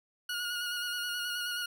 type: tone with vibrato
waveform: 20% pulse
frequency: 1442 Hz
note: F#6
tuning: 45 cents flat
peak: -28 dBFS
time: 0.29-1.66 s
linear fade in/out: 5 ms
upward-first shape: square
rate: 9.4 Hz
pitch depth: 20 cents each way
effects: none

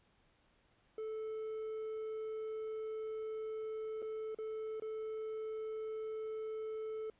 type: tone with dropouts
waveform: triangle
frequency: 437.2 Hz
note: A4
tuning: 11 cents flat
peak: -37 dBFS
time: 0.98-7.1 s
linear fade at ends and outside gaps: 2 ms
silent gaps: 4.02-4.025 / 4.347-4.386 / 4.799-4.821 s
effects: pink hiss -72 dBFS RMS until 7.19 s + resampled to 8000 Hz

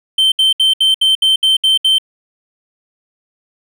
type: tone bursts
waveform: triangle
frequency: 3108 Hz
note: G7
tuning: 16 cents flat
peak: -7 dBFS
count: 9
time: 0.18-1.984 s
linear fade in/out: 5 ms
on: 140 ms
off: 68 ms
effects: none

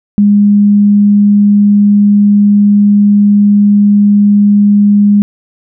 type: tone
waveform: sine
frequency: 204.7 Hz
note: G#3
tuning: 25 cents flat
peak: -3 dBFS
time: 0.18-5.22 s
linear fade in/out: 0 ms
effects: none

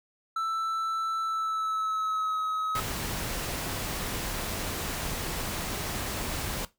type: tone with pitch glide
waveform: triangle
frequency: 1325 to 1275.4 Hz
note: E6 to D#6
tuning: +9 to +42 cents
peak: -25 dBFS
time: 0.36-2.8 s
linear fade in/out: 5 ms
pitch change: -67 cents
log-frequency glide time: 1.22-2.38 s
type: noise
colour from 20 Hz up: pink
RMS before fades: -33 dBFS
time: 2.75-6.65 s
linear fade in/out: 2 ms
effects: noise-tail reverb RT60 0.2 s tail -17 dB re dry

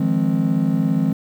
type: chord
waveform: triangle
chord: F minor seventh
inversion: third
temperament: just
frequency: 157.15 / 174.61 / 209.5 / 261.9 Hz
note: Eb3 / F3 / Ab3 / C4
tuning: +18 / 0 / +15 / +2 cents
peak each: -19 dBFS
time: 0-1.13 s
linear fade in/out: 5 ms
effects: tanh soft clip ceiling -6 dBFS + 8-bit

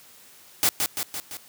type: noise with echo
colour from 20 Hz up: white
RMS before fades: -20 dBFS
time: 0.63-0.69 s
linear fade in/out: 0 ms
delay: 170 ms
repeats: 4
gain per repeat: -4 dB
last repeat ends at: 1.37 s
effects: white hiss -51 dBFS RMS until 1.48 s + high-pass 80 Hz 12 dB/octave

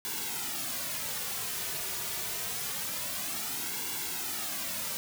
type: noise with flanger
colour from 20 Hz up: white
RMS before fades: -35 dBFS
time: 0.05-4.97 s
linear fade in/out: 0 ms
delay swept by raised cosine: 1.6 to 3.8 ms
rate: 0.26 Hz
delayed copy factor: -0.7
effects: none

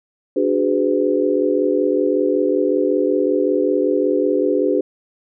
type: chord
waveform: sine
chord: G# half-diminished seventh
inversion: second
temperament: equal with one note detuned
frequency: 293.7 / 370 / 415.3 / 505.7 Hz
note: D4 / F#4 / G#4 / B4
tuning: 0 / 0 / 0 / +41 cents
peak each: -20 dBFS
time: 0.36-4.81 s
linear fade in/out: 5 ms
effects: none

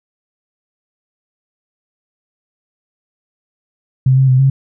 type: tone with pitch steps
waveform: sine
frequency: 130.8 / 133.2 / 129 / 135.2 Hz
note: C3 / C3 / C3 / C#3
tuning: 0 / +31 / -24 / -43 cents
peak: -7 dBFS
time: 4.06-4.5 s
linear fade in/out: 5 ms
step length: 110 ms
effects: none

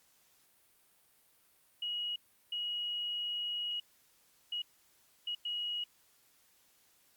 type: tone bursts at uneven times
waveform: sine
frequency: 2900 Hz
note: F#7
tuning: 35 cents flat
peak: -34 dBFS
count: 5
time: 1.82-2.16 / 2.52-3.8 / 4.52-4.62 / 5.27-5.35 / 5.45-5.84 s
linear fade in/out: 5 ms
effects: white hiss -68 dBFS RMS until 7.16 s + Opus 48 kbps

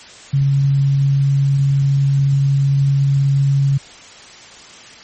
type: tone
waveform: sine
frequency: 138.59 Hz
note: C#3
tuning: in tune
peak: -11 dBFS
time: 0.33-3.78 s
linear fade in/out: 10 ms
effects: white hiss -39 dBFS RMS until 5.03 s + MP3 32 kbps

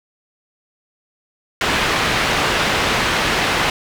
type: low-pass noise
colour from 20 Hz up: white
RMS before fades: -18 dBFS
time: 1.61-3.7 s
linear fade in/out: 2 ms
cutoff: 2600 Hz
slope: 12 dB/octave
effects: none

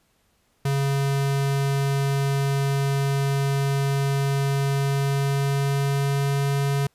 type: tone with pitch glide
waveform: square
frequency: 138.59 to 139.72 Hz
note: C#3 to C#3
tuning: 0 to +14 cents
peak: -21 dBFS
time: 0.65-6.87 s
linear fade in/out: 5 ms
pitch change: +14 cents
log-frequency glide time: 4.66-6.48 s
effects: pink hiss -66 dBFS RMS until 6.94 s + resampled to 32000 Hz

